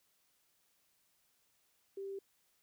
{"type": "tone", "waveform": "sine", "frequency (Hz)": 392, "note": "G4", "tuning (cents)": 0, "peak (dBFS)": -40, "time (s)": [1.97, 2.19], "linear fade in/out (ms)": 5, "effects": ["white hiss -75 dBFS RMS until 2.62 s"]}